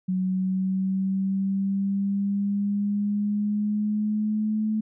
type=linear sweep; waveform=sine; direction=up; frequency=185 to 216.8 Hz; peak=-22 dBFS; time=0.08-4.81 s; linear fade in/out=10 ms; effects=none